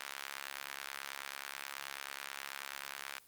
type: tone with high-pass filter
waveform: sawtooth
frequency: 69.3 Hz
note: C#2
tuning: in tune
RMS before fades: -45 dBFS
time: 0-3.19 s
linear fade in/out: 5 ms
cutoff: 1500 Hz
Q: 1
effects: white hiss -62 dBFS RMS until 3.27 s + Opus 24 kbps